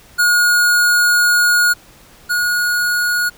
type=tone pair in turn; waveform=square; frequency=1440 / 1445.7 Hz; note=F#6 / F#6; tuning=-47 / -41 cents; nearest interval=unison; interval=6 cents; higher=second; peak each=-11 / -15 dBFS; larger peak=first; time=0.18-1.74 / 2.29-3.3 s; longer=first; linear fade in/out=20 ms; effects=pink hiss -45 dBFS RMS until 3.37 s